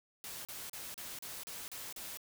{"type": "noise bursts", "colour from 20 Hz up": "white", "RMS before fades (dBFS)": -45, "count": 8, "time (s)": [0.24, 2.172], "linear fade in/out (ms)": 0, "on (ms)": 210, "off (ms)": 36, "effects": []}